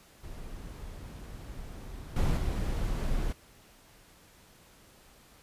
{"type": "noise with level steps", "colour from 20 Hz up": "brown", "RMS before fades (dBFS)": [-42, -27, -31], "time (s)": [0.23, 3.33], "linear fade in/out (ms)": 10, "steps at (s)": [2.16, 2.37], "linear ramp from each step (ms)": 5, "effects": ["pink hiss -58 dBFS RMS until 5.42 s", "resampled to 32000 Hz"]}